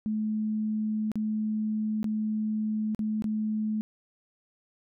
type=tone with dropouts; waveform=sine; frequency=215.4 Hz; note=A3; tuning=37 cents flat; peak=-26 dBFS; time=0.06-3.81 s; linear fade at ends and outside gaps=0 ms; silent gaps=1.117-1.156 / 2.03-2.043 / 2.948-2.992 / 3.222-3.242 s; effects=none